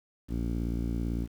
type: tone with low-pass filter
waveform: sawtooth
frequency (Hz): 57.9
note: A#1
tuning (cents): -11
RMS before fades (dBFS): -31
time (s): 0.28-1.28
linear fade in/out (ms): 50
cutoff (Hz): 280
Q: 2.6
effects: 9-bit